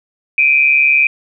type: tone pair together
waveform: sine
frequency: 2360 / 2500 Hz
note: D7 / D#7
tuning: +8 / +8 cents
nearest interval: minor second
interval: 100 cents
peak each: -11 dBFS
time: 0.38-1.07 s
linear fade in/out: 2 ms
effects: none